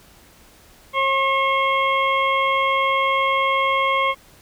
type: harmonic tone with a mistuned harmonic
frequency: 540 Hz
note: C#5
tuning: 45 cents flat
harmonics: 1 / 2 / 4 / 5 / 6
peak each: -24 / -19 / -22 / -35 / -29 dBFS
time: 0.93-4.15 s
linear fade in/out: 50 ms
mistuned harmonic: 5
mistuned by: +18 cents
effects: pink hiss -50 dBFS RMS until 4.41 s